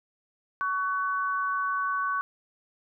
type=tone pair together; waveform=sine; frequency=1123.5 / 1500 Hz; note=C#6 / F#6; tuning=+23 / +23 cents; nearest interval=perfect fourth; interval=500 cents; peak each=-27 / -30 dBFS; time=0.61-2.21 s; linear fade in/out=0 ms; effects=none